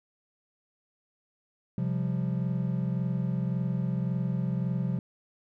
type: chord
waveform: triangle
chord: C suspended fourth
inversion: none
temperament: just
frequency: 130.81 / 174.42 / 196.22 Hz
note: C3 / F3 / G3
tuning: 0 / -2 / +2 cents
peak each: -28 / -28 / -33 dBFS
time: 1.78-4.99 s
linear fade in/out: 2 ms
effects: none